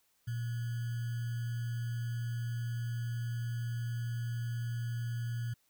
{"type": "tone with sample-and-hold", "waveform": "sine", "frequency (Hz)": 117.9, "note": "A#2", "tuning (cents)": 20, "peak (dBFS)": -33, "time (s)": [0.27, 5.54], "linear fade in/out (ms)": 10, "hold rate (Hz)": 1575, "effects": ["white hiss -73 dBFS RMS until 5.69 s"]}